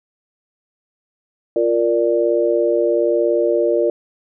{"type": "chord", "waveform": "sine", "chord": "Bb major", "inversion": "second", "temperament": "equal", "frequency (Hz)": [349.2, 466.2, 587.3], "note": ["F4", "Bb4", "D5"], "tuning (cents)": [0, 0, 0], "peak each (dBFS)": -18, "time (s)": [1.56, 3.9], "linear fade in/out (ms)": 2, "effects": []}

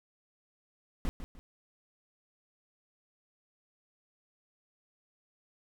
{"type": "noise with echo", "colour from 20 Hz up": "brown", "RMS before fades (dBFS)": -30, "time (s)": [1.05, 1.09], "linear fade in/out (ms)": 0, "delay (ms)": 150, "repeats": 2, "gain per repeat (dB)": -10, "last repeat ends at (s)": 1.39, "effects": []}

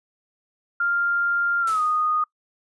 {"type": "tone with pitch glide", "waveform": "sine", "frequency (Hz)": [1396.9, 1237.3], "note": ["F6", "D#6"], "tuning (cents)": [0, -10], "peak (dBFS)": -19, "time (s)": [0.8, 2.24], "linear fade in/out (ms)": 5, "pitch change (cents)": -210, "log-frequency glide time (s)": [1.61, 1.81]}
{"type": "noise with exponential decay", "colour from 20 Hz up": "white", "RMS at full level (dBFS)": -34, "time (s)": [1.67, 2.18], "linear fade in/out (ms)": 5, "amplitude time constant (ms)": 110}
{"effects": ["noise-tail reverb RT60 0.1 s tail -23 dB re dry", "resampled to 24000 Hz"]}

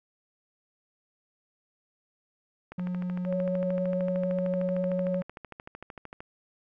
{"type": "click train", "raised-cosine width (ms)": 0.5, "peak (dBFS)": -26, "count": 47, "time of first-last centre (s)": [2.72, 6.205], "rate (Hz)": 13.2}
{"type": "tone", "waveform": "triangle", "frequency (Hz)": 180, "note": "F#3", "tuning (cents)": -47, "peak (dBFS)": -27, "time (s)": [2.78, 5.22], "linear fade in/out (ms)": 5}
{"type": "tone with vibrato", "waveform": "sine", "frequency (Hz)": 554.4, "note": "C#5", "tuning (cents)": 0, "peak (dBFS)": -28, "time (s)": [3.25, 5.23], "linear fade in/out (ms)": 50, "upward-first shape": "sine", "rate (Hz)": 11, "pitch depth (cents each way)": 11}
{"effects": []}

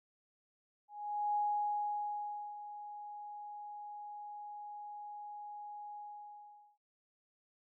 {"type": "tone with ADSR envelope", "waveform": "sine", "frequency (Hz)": 830.6, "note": "G#5", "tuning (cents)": 0, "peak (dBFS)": -30, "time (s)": [0.88, 6.78], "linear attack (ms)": 470, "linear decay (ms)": 1200, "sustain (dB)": -14, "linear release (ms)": 810, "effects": []}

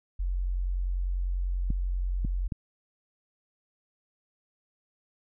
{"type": "tone", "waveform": "sine", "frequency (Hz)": 45.14, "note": "F#1", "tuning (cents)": -42, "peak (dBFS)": -26, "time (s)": [0.19, 2.48], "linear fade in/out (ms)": 10}
{"type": "clicks", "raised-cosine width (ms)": 5, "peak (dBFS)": -19, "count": 3, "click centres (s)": [1.704, 2.249, 2.522]}
{"effects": []}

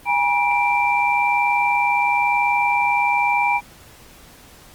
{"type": "tone cluster", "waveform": "sine", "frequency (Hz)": [819, 960, 2352], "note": ["G#5", "B5", "D7"], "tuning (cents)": [-24, -49, 2], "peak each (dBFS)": -20, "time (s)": [0.05, 3.61], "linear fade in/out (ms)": 50, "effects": ["pink hiss -46 dBFS RMS until 4.74 s", "Opus 32 kbps"]}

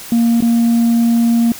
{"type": "tone with dropouts", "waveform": "sine", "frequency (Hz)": 233.1, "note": "A#3", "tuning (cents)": 0, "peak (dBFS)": -7, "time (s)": [0.12, 1.52], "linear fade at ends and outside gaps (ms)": 2, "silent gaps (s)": [0.406, 0.423], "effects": ["tanh soft clip ceiling -8 dBFS", "white hiss -32 dBFS RMS until 1.59 s"]}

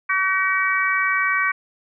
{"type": "harmonic tone", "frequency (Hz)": 380.1, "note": "F#4", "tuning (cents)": 47, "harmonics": [3, 4, 5, 6], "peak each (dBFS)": [-23, -23, -23, -23], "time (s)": [0.09, 1.52], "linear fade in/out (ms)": 10, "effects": []}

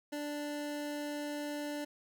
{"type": "tone", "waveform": "25% pulse", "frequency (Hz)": 293.7, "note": "D4", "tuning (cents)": 0, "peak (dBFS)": -33, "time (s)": [0.12, 1.85], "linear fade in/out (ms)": 10, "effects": []}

